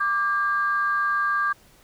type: tone pair together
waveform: sine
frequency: 1174.3 / 1611 Hz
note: D6 / G6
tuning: -1 / +47 cents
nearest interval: perfect fourth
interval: 548 cents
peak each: -22 / -23 dBFS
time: 0-1.53 s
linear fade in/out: 10 ms
effects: tanh soft clip ceiling -12 dBFS + pink hiss -55 dBFS RMS until 1.83 s